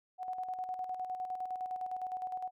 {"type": "tone with tremolo", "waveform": "sine", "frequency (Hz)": 740, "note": "F#5", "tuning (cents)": 0, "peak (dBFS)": -34, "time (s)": [0.18, 2.51], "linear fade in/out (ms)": 50, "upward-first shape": "square", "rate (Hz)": 9.8, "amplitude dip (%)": 50, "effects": []}